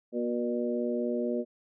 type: harmonic tone with a mistuned harmonic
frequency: 120 Hz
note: B2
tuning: 49 cents flat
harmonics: 2 / 3 / 4 / 5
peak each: -31 / -33 / -34 / -35 dBFS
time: 0.12-1.45 s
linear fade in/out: 50 ms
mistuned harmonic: 3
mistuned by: +20 cents
effects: none